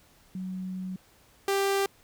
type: tone pair in turn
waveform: sine / sawtooth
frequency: 186 / 394.1 Hz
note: F#3 / G4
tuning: +9 / +9 cents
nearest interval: octave + minor second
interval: 1300 cents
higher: second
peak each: -32 / -20 dBFS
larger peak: second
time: 0.35-0.96 / 1.48-1.86 s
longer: first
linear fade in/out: 2 ms
effects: pink hiss -60 dBFS RMS until 2.03 s